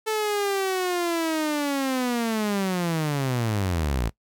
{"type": "linear sweep", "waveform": "sawtooth", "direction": "down", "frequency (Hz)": [440, 52], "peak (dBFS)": -19, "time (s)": [0.06, 4.1], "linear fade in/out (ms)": 20, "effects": ["noise-tail reverb RT60 0.1 s tail -20 dB re dry"]}